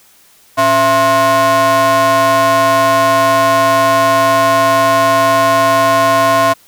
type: ring-modulated tone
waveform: square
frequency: 196 Hz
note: G3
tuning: in tune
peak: -6 dBFS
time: 0.57-6.54 s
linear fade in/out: 20 ms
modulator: 865 Hz
effects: white hiss -47 dBFS RMS until 6.67 s